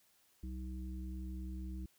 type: harmonic tone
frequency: 63.5 Hz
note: B1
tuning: 49 cents sharp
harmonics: 1 / 3 / 5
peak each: -41 / -48 / -51 dBFS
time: 0.43-1.86 s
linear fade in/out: 5 ms
effects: white hiss -71 dBFS RMS until 1.98 s